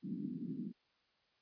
pink band-pass noise, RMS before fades -42 dBFS, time 0.02-0.73 s, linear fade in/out 50 ms, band 170 to 300 Hz, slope 48 dB/octave, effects white hiss -75 dBFS RMS until 1.41 s + resampled to 11025 Hz

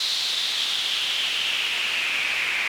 pink noise with band-pass filter sweep, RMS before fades -25 dBFS, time 0-2.68 s, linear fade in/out 5 ms, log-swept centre 4000 to 2300 Hz, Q 4.7, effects none

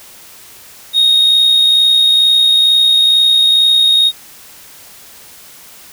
triangle tone with amplitude modulation, 3731 Hz, A#7, 1 cent sharp, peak -3 dBFS, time 0.93-4.12 s, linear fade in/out 50 ms, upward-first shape sine, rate 62.2 Hz, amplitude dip 40%, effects tanh soft clip ceiling 0 dBFS + white hiss -38 dBFS RMS until 5.92 s

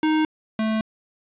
square tone pair in turn, 311.1 / 219.2 Hz, D#4 / A3, 0 / -6 cents, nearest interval tritone, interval 606 cents, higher first, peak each -18 / -21 dBFS, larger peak first, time 0.03-0.25 / 0.59-0.81 s, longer neither, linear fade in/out 2 ms, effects resampled to 8000 Hz + 8-bit

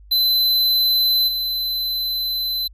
square tone with level steps, 4040 Hz, B7, 39 cents sharp, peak -15 / -21 dBFS, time 0.11-2.68 s, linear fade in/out 10 ms, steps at 1.27 s, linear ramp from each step 20 ms, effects added 50 Hz sine -42 dBFS peak until 2.73 s

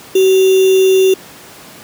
sine tone with sample-and-hold, 379.4 Hz, F#4, 43 cents sharp, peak -6 dBFS, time 0.15-1.14 s, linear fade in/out 5 ms, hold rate 3150 Hz, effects pink hiss -36 dBFS RMS until 1.83 s + high-pass 150 Hz 12 dB/octave

